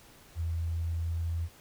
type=tone with pitch glide; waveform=sine; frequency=82.9 to 83.48 Hz; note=E2 to E2; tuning=+10 to +22 cents; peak=-29 dBFS; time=0.35-1.49 s; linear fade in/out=50 ms; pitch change=+12 cents; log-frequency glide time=0.49-1.29 s; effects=pink hiss -56 dBFS RMS until 1.6 s